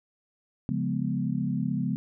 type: chord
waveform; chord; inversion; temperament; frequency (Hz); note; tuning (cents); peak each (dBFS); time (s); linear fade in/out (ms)
sine; C# dominant seventh; none; equal; 138.59 / 174.61 / 207.7 / 246.9; C#3 / E#3 / G#3 / B3; 0 / 0 / 0 / 0; -31; 0.69-1.96; 0
effects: none